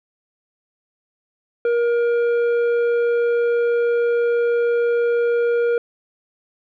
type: tone with tanh clipping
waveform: triangle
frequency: 473.1 Hz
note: A#4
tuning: 26 cents sharp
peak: -17 dBFS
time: 1.65-5.78 s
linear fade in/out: 2 ms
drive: 12 dB
effects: none